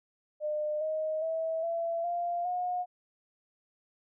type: tone with pitch steps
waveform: sine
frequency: 604 / 625.7 / 648.1 / 671.3 / 695.4 / 720.4 Hz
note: D5 / D#5 / E5 / E5 / F5 / F#5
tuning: +48 / +10 / -30 / +31 / -8 / -46 cents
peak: -29 dBFS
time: 0.4-2.86 s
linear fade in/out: 50 ms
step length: 410 ms
effects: none